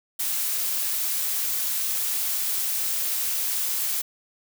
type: noise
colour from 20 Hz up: blue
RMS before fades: -26 dBFS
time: 0.19-4.02 s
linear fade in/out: 10 ms
effects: none